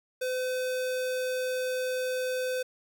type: tone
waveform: square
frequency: 509 Hz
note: C5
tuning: 48 cents flat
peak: -29 dBFS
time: 0.21-2.63 s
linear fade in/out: 10 ms
effects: 10-bit